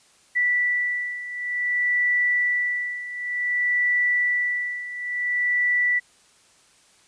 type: beating tone pair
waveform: sine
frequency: 1964 / 1964.55 Hz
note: B6 / B6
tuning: -10 / -10 cents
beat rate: 0.55 Hz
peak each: -26 / -22 dBFS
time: 0.35-6 s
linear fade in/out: 20 ms
effects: white hiss -57 dBFS RMS until 7.07 s + resampled to 22050 Hz